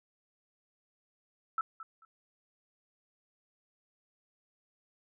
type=tone with echo; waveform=sine; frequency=1318.5 Hz; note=E6; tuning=in tune; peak=-28 dBFS; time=1.58-1.61 s; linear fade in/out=2 ms; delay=220 ms; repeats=2; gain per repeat=-14 dB; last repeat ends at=2.05 s; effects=none